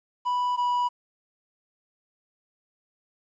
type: tone pair in turn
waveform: triangle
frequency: 986 / 978.6 Hz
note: B5 / B5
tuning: -3 / -16 cents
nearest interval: unison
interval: 13 cents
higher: first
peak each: -21 / -20 dBFS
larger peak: second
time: 0.25-0.57 / 0.57-0.89 s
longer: neither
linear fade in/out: 20 ms
effects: resampled to 16000 Hz + 10-bit